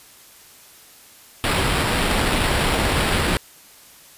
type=noise with sample-and-hold; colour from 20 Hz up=pink; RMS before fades=-20 dBFS; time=1.44-3.37 s; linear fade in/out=0 ms; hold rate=6300 Hz; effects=white hiss -47 dBFS RMS until 4.17 s + resampled to 32000 Hz